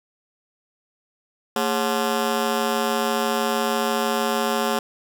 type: ring-modulated tone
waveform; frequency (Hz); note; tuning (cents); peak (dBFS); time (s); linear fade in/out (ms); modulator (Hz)
15% pulse; 320; D#4; +49; -11; 1.56-4.79; 2; 93.1
effects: none